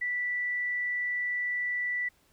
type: tone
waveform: sine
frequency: 1967 Hz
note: B6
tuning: 7 cents flat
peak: -28 dBFS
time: 0.01-2.09 s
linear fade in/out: 10 ms
effects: pink hiss -66 dBFS RMS until 2.32 s